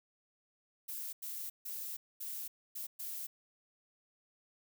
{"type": "noise bursts at uneven times", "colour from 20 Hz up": "violet", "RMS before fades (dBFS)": -42, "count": 6, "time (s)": [[0.88, 1.13], [1.22, 1.5], [1.65, 1.97], [2.2, 2.48], [2.75, 2.87], [2.99, 3.27]], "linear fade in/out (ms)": 10, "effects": []}